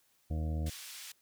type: harmonic tone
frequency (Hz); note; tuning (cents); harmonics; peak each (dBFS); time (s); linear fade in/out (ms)
78.5; D#2; +16; 1 / 2 / 3 / 4 / 6 / 7 / 8 / 9; -32 / -40 / -45 / -46 / -52 / -51 / -56 / -53; 0.3-0.7; 10
type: band-pass noise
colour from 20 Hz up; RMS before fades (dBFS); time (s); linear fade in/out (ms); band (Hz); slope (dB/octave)
pink; -47; 0.66-1.12; 5; 2700 to 14000; 12
effects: white hiss -71 dBFS RMS until 1.21 s